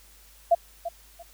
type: tone with echo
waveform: sine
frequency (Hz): 682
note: F5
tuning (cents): -41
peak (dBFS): -14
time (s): 0.51-0.55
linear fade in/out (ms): 10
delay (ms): 340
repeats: 2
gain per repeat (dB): -13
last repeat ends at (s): 1.23
effects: added 50 Hz sine -55 dBFS peak until 1.33 s + white hiss -55 dBFS RMS until 1.33 s